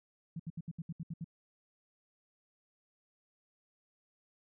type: tone bursts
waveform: sine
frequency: 164.81 Hz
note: E3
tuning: in tune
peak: -37 dBFS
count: 9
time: 0.36-1.244 s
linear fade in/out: 5 ms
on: 36 ms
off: 70 ms
effects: none